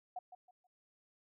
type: tone with echo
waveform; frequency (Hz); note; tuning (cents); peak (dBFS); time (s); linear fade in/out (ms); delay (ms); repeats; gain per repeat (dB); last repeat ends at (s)
sine; 730; F#5; -24; -39; 0.16-0.19; 5; 160; 3; -11; 0.67
effects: none